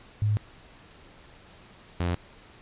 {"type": "tone pair in turn", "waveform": ["sine", "sawtooth"], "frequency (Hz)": [105.3, 87.43], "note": ["G#2", "F2"], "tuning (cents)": [24, 2], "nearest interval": "minor third", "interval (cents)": 322, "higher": "first", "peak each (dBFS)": -21, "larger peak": "neither", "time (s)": [[0.22, 0.37], [2, 2.15]], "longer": "neither", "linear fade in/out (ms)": 0, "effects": ["pink hiss -52 dBFS RMS until 2.61 s", "resampled to 8000 Hz"]}